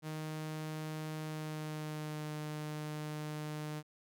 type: tone with pitch glide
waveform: sawtooth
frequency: 155.56 to 151.92 Hz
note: D#3 to D#3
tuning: 0 to -41 cents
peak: -35 dBFS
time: 0.02-3.83 s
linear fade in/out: 50 ms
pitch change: -41 cents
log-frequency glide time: 1.21-2.32 s
effects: none